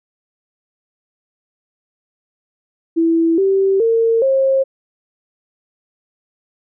sine tone with pitch steps, 330 / 387.9 / 456 / 536.1 Hz, E4 / G4 / A#4 / C5, +2 / -18 / -38 / +42 cents, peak -11 dBFS, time 2.96-4.64 s, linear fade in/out 20 ms, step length 420 ms, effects none

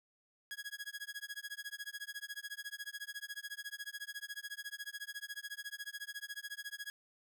sawtooth tone with tremolo, 1661.2 Hz, G#6, in tune, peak -36 dBFS, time 0.51-6.9 s, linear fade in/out 0 ms, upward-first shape sine, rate 14 Hz, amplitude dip 100%, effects none

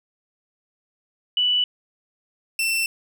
sine / sawtooth tone pair in turn, 2965 / 2685 Hz, F#7 / E7, +3 / +31 cents, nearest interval major second, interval 172 cents, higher first, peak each -17 dBFS, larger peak neither, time 1.37-1.64 / 2.59-2.86 s, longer neither, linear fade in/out 2 ms, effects none

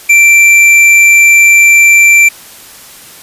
sine tone with hard clipping, 2349 Hz, D7, in tune, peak -3 dBFS, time 0.09-2.29 s, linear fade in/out 10 ms, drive 8 dB, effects white hiss -33 dBFS RMS until 3.22 s + resampled to 32000 Hz

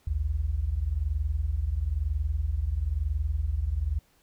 sine tone pair together, 56.76 / 77.78 Hz, A#1 / D#2, -45 / 0 cents, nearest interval perfect fourth, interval 545 cents, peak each -29 / -27 dBFS, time 0.07-3.99 s, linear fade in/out 5 ms, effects pink hiss -65 dBFS RMS until 4.22 s

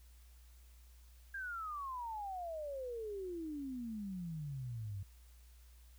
sine exponential sweep, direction down, 1622 to 94.2 Hz, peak -40 dBFS, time 1.34-5.03 s, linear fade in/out 5 ms, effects added 60 Hz sine -57 dBFS peak until 5.98 s + white hiss -69 dBFS RMS until 5.98 s

